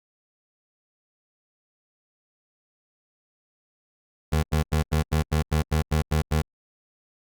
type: tone bursts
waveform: 25% pulse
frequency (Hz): 77.78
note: D#2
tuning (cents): 0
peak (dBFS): -16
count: 11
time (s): 4.32-6.42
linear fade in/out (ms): 10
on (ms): 110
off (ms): 89
effects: Opus 48 kbps